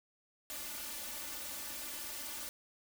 white noise with comb filter, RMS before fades -43 dBFS, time 0.5-2.49 s, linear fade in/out 0 ms, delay 3.4 ms, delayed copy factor +0.95, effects none

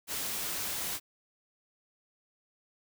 white noise, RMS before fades -35 dBFS, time 0.07-1 s, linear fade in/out 50 ms, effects none

